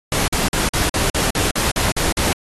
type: noise bursts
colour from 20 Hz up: pink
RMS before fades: -19 dBFS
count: 11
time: 0.12-2.33 s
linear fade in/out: 2 ms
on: 160 ms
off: 45 ms
effects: AAC 32 kbps